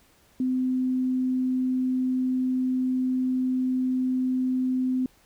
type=tone; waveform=sine; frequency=256.3 Hz; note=C4; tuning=36 cents flat; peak=-22 dBFS; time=0.4-5.06 s; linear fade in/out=2 ms; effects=pink hiss -60 dBFS RMS until 5.25 s